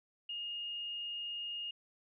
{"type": "tone", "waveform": "sine", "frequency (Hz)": 2846, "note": "F7", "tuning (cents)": 32, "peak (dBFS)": -38, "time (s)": [0.29, 1.71], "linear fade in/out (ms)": 5, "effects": []}